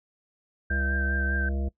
sine tone with vibrato, 1568 Hz, G6, in tune, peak -28 dBFS, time 0.7-1.49 s, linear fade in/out 5 ms, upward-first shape triangle, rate 5 Hz, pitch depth 31 cents each way
harmonic tone, 67.8 Hz, C#2, 38 cents flat, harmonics 1 / 3 / 5 / 7 / 9 / 10, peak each -26 / -36 / -40 / -43 / -45 / -46 dBFS, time 0.7-1.69 s, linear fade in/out 10 ms
effects noise-tail reverb RT60 0.1 s tail -20 dB re dry

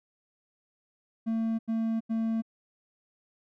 triangle tone bursts, 225 Hz, A3, 39 cents sharp, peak -24 dBFS, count 3, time 1.26-2.422 s, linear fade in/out 20 ms, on 330 ms, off 86 ms, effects none

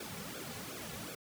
pink noise with flanger, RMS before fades -44 dBFS, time 0-1.15 s, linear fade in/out 5 ms, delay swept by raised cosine 0.99 to 3.29 ms, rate 2.7 Hz, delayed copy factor -0.95, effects high-pass 80 Hz 12 dB/octave

